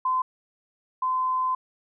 sine tone pair in turn, 1027 / 1027 Hz, C6 / C6, -33 / -33 cents, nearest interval unison, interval 0 cents, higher neither, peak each -21 / -22 dBFS, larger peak first, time 0.05-0.22 / 1.02-1.55 s, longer second, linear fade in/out 5 ms, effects none

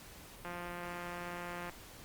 click train, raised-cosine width 0.5 ms, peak -28 dBFS, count 219, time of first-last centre 0.45-1.696 s, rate 175 Hz, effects pink hiss -53 dBFS RMS until 2.04 s + Opus 48 kbps

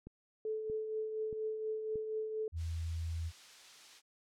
click train, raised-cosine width 3 ms, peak -35 dBFS, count 4, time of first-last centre 0.07-1.957 s, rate 1.59 Hz
sine tone with tremolo, 435.5 Hz, A4, 18 cents flat, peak -33 dBFS, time 0.45-2.48 s, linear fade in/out 2 ms, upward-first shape triangle, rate 4.2 Hz, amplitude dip 50%
sine tone, 82.41 Hz, E2, in tune, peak -35 dBFS, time 2.52-3.32 s, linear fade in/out 50 ms
blue noise, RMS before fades -48 dBFS, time 2.56-4.02 s, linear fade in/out 50 ms
effects low-pass 5000 Hz 12 dB/octave

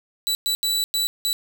sawtooth tone bursts at uneven times, 3951 Hz, B7, in tune, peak -17 dBFS, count 5, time 0.27-0.35 / 0.46-0.55 / 0.63-0.84 / 0.94-1.07 / 1.25-1.33 s, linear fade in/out 0 ms, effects none

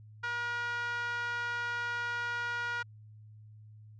5% pulse tone with band-pass filter, 477.9 Hz, A#4, 43 cents sharp, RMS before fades -35 dBFS, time 0.23-2.83 s, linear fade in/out 10 ms, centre 1300 Hz, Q 4.9, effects added 107 Hz sine -50 dBFS peak until 3.99 s + resampled to 22050 Hz

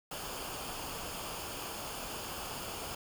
pink noise with comb filter, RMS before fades -41 dBFS, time 0.11-2.95 s, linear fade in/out 5 ms, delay 0.51 ms, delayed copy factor -0.55, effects none

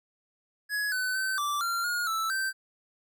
square tone with pitch steps, 1679 / 1508 / 1536 / 1168 / 1378 / 1433 / 1319 / 1556 Hz, G#6 / F#6 / G6 / D6 / F6 / F6 / E6 / G6, +18 / +32 / -36 / -10 / -24 / +44 / +1 / -13 cents, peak -28 dBFS, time 0.69-2.53 s, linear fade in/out 50 ms, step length 230 ms, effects none

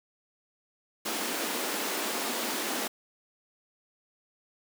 pink high-pass noise, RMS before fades -32 dBFS, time 1.05-2.88 s, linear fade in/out 10 ms, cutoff 220 Hz, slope 48 dB/octave, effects none

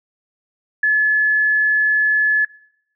sine tone, 1716 Hz, A6, 44 cents flat, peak -12 dBFS, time 0.83-2.45 s, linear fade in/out 5 ms, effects noise-tail reverb RT60 0.7 s tail -21 dB re dry

